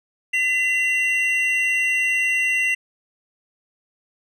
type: tone pair together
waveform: triangle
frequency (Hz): 2020 / 2749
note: B6 / F7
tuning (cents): +39 / -28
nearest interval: perfect fourth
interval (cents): 533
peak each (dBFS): -19 / -19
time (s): 0.33-2.75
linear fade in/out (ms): 10
effects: resampled to 32000 Hz